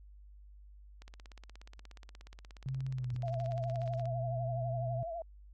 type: click train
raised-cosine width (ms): 0.2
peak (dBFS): -35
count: 52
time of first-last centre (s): 1.02-4.056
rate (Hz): 16.8
type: tone with pitch glide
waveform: sine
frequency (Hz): 132.5 to 123.63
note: C3 to B2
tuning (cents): +22 to +2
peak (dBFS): -34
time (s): 2.66-5.03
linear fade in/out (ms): 0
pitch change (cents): -120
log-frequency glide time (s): 2.9-3.1
type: tone with vibrato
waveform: sine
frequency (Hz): 672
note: E5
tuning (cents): +33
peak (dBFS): -37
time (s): 3.23-5.22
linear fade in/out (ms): 2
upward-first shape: triangle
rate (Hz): 12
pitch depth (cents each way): 76
effects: added 50 Hz sine -52 dBFS peak until 5.53 s + AAC 48 kbps

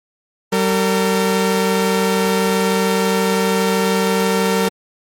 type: tone pair together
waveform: sawtooth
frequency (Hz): 191.6 / 455.7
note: G3 / A#4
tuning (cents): -39 / -39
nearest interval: octave + minor third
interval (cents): 1500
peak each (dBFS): -13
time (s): 0.52-4.69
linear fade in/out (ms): 10
effects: MP3 64 kbps

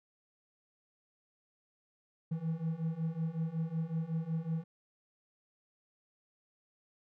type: beating tone pair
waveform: triangle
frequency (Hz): 159.3 / 164.7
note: D#3 / E3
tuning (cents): +41 / -1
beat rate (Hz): 5.4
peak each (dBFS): -35 / -33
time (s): 2.31-4.64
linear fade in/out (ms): 10
effects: none

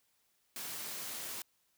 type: high-pass noise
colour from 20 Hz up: white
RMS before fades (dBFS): -42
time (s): 0.56-1.42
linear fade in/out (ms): 2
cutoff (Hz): 120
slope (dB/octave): 12
effects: white hiss -75 dBFS RMS until 1.77 s

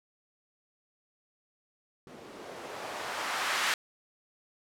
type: noise with low-pass filter sweep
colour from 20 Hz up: violet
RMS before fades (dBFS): -35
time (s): 2.07-3.74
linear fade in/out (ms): 2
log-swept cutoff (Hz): 280 to 1700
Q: 1
effects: none

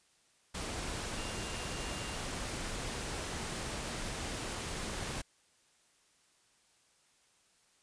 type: tone in noise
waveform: sine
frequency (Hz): 2794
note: F7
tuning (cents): 0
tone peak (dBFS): -49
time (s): 1.17-2.16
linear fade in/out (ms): 10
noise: pink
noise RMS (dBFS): -39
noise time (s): 0.54-5.22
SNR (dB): -13
effects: white hiss -69 dBFS RMS until 7.82 s + resampled to 22050 Hz

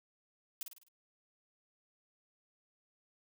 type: noise with echo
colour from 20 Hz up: blue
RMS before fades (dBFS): -39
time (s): 0.61-0.63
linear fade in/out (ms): 2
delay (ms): 51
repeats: 5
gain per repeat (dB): -6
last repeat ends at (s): 0.885
effects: none

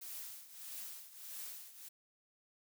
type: noise with tremolo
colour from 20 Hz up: blue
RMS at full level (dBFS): -45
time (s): 0.01-1.89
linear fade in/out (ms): 10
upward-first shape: triangle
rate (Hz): 1.6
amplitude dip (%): 80
effects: none

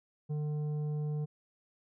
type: tone with tanh clipping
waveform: sine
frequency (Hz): 150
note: D3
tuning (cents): +37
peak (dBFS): -33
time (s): 0.29-1.26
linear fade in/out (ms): 20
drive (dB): 8
effects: none

